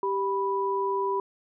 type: tone pair together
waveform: sine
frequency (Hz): 392 / 985.2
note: G4 / B5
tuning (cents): 0 / -5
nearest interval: octave + major third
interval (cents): 1595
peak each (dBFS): -27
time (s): 0.03-1.2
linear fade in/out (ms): 2
effects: none